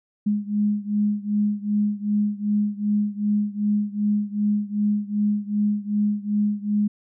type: beating tone pair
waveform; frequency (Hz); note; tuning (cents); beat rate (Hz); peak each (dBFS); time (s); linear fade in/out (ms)
sine; 206.8 / 209.4; G#3 / G#3; -7 / +15; 2.6; -22 / -24; 0.26-6.88; 10
effects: none